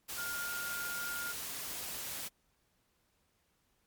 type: tone in noise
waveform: sine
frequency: 1412 Hz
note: F6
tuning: 19 cents sharp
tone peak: -38 dBFS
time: 0.17-1.33 s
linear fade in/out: 20 ms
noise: white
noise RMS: -41 dBFS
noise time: 0.08-2.29 s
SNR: 0 dB
effects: pink hiss -75 dBFS RMS until 3.86 s + MP3 96 kbps